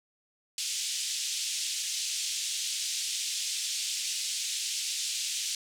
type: band-pass noise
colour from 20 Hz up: white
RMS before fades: -33 dBFS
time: 0.58-5.55 s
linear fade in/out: 2 ms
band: 2800 to 7900 Hz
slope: 24 dB/octave
effects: none